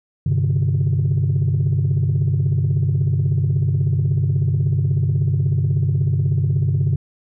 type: chord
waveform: sine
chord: G suspended fourth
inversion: none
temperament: just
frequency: 98 / 130.67 / 147 Hz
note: G2 / C3 / D3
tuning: 0 / -2 / +2 cents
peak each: -18 dBFS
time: 0.26-6.96 s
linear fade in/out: 5 ms
effects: tanh soft clip ceiling -11 dBFS